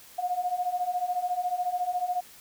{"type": "beating tone pair", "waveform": "sine", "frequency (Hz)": [711, 725], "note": ["F5", "F#5"], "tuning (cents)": [31, -35], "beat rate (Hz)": 14, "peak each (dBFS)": [-31, -28], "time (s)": [0.18, 2.21], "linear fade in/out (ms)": 10, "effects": ["white hiss -51 dBFS RMS until 2.4 s"]}